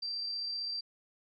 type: tone with amplitude modulation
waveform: sine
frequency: 4699 Hz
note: D8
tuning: in tune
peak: -33 dBFS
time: 0.02-0.81 s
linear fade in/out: 10 ms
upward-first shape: sine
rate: 35.6 Hz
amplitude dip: 25%
effects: none